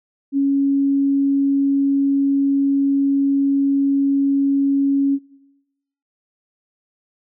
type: tone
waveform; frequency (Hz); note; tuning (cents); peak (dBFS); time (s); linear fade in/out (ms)
sine; 277.2; C#4; 0; -14; 0.32-5.19; 50
effects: noise-tail reverb RT60 0.9 s tail -20 dB re dry